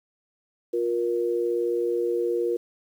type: tone pair together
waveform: sine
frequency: 353.7 / 472.7 Hz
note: F4 / A#4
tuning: +22 / +24 cents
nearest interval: perfect fourth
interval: 502 cents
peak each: -25 dBFS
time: 0.73-2.57 s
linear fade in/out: 10 ms
effects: 9-bit